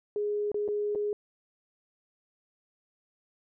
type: tone with dropouts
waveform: sine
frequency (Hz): 415.3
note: G#4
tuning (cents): 0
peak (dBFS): -27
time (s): 0.16-1.13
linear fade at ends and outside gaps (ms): 1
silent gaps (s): 0.517-0.544 / 0.679-0.686 / 0.95-0.956
effects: none